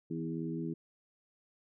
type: harmonic tone with a mistuned harmonic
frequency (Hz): 81.7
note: E2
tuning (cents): -15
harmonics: 2 / 3 / 4 / 5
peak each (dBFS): -38 / -40 / -39 / -45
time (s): 0.1-0.74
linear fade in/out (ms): 10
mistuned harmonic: 3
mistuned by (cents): +24
effects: none